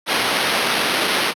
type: noise with sample-and-hold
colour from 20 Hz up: violet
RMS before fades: -19 dBFS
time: 0.06-1.34 s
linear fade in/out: 50 ms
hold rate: 7350 Hz
effects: high-pass 200 Hz 12 dB/octave + low-pass 12000 Hz 12 dB/octave